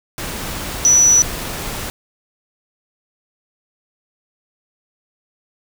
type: tone in noise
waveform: sine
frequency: 5920 Hz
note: F#8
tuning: in tune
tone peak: -8 dBFS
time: 0.85-1.22 s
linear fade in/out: 0 ms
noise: pink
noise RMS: -26 dBFS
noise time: 0.18-1.9 s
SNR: +15 dB
effects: none